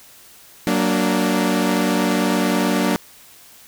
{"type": "chord", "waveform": "sawtooth", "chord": "Gb augmented", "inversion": "none", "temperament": "equal with one note detuned", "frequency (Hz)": [187.15, 233.1, 293.7], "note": ["Gb3", "Bb3", "D4"], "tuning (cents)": [20, 0, 0], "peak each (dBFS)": -17, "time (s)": [0.67, 2.96], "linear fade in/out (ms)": 0, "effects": ["white hiss -46 dBFS RMS until 3.67 s"]}